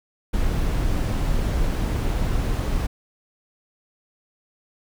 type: noise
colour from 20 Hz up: brown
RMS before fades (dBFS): -22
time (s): 0.33-2.87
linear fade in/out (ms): 10
effects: none